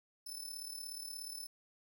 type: tone with amplitude modulation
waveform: 20% pulse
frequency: 5274 Hz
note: E8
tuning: in tune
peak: -35 dBFS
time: 0.26-1.47 s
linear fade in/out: 10 ms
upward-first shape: sine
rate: 36.8 Hz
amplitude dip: 65%
effects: 12-bit